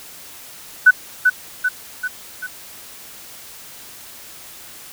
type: tone with echo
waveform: sine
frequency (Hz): 1496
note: F#6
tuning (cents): +19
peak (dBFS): -4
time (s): 0.86-0.91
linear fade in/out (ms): 10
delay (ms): 390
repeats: 4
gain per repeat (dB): -5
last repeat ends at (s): 2.47
effects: white hiss -39 dBFS RMS until 4.92 s